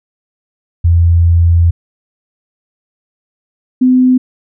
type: tone pair in turn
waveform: sine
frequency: 84.9 / 254.4 Hz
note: F2 / C4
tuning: -48 / -48 cents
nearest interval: octave + perfect fifth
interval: 1900 cents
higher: second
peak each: -5 dBFS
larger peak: neither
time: 0.84-1.71 / 3.81-4.18 s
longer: first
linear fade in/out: 10 ms
effects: none